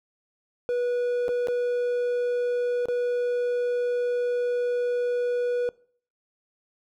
triangle tone with dropouts, 487.5 Hz, B4, 23 cents flat, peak -21 dBFS, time 0.69-5.69 s, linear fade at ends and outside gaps 0 ms, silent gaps 1.282-1.29 / 1.472-1.484 / 2.856-2.885 s, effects noise-tail reverb RT60 0.5 s tail -22 dB re dry

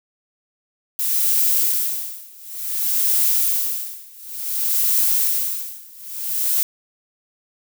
violet noise with tremolo, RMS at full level -17 dBFS, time 0.99-6.63 s, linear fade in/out 0 ms, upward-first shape sine, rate 0.56 Hz, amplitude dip 95%, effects none

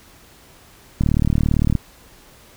click train, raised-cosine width 5 ms, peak -5 dBFS, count 29, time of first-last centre 1.01-1.753 s, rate 37.7 Hz, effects pink hiss -48 dBFS RMS until 2.56 s

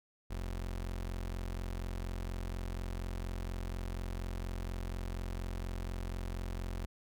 30% pulse tone, 44.18 Hz, F1, 21 cents sharp, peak -34 dBFS, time 0.3-6.86 s, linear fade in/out 10 ms, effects none

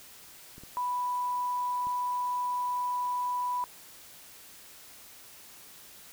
clicks, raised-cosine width 3 ms, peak -36 dBFS, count 3, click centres 0.581 / 0.636 / 1.87 s
sine tone, 987.8 Hz, B5, in tune, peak -28 dBFS, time 0.77-3.64 s, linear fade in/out 0 ms
effects white hiss -51 dBFS RMS until 6.12 s

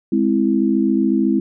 sine chord, Ab augmented, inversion none, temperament equal, 207.7 / 261.6 / 329.6 Hz, Ab3 / C4 / E4, 0 / 0 / 0 cents, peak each -18 dBFS, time 0.12-1.4 s, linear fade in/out 5 ms, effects none

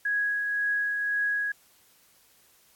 sine tone with tremolo, 1661.2 Hz, G#6, in tune, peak -23 dBFS, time 0.05-1.52 s, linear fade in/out 5 ms, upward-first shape triangle, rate 1.9 Hz, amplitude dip 35%, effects white hiss -61 dBFS RMS until 2.75 s + AAC 64 kbps

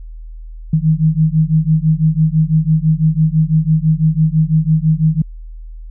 sine beating tone pair, 154.8 / 160.8 Hz, D#3 / E3, -9 / -43 cents, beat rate 6 Hz, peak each -13 dBFS, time 0.73-5.22 s, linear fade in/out 5 ms, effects added 40 Hz sine -28 dBFS peak until 5.9 s

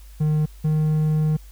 triangle tone pair in turn, 152.9 / 154.41 Hz, D#3 / D#3, -30 / -13 cents, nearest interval unison, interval 17 cents, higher second, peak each -15 dBFS, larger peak neither, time 0.2-0.46 / 0.64-1.37 s, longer second, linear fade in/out 10 ms, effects added 50 Hz sine -40 dBFS peak until 1.51 s + white hiss -54 dBFS RMS until 1.51 s

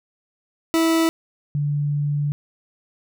40% pulse / sine tone pair in turn, 327 / 145.66 Hz, E4 / D3, -14 / -14 cents, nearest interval octave + major second, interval 1400 cents, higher first, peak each -15 / -19 dBFS, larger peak first, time 0.74-1.09 / 1.55-2.32 s, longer second, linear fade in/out 0 ms, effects none

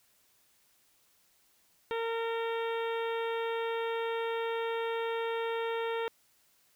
harmonic tone, 458 Hz, A#4, 31 cents flat, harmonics 1 / 2 / 3 / 4 / 5 / 6 / 7 / 8, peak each -32 / -38 / -42 / -44 / -46 / -48 / -49 / -50 dBFS, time 1.91-6.08 s, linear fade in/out 0 ms, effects white hiss -68 dBFS RMS until 6.75 s

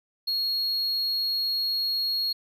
triangle tone, 4302 Hz, C8, 47 cents sharp, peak -23 dBFS, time 0.27-2.33 s, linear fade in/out 10 ms, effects none

